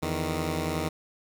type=tone pair together; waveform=10% pulse; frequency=83.12 / 155.56 Hz; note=E2 / D#3; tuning=+15 / 0 cents; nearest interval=major seventh; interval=1085 cents; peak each=-22 dBFS; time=0.02-0.89 s; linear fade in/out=10 ms; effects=none